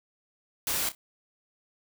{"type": "noise with echo", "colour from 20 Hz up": "white", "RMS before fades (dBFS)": -29, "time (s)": [0.67, 0.89], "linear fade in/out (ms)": 2, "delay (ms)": 30, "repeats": 2, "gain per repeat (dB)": -13, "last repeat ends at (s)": 0.95, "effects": []}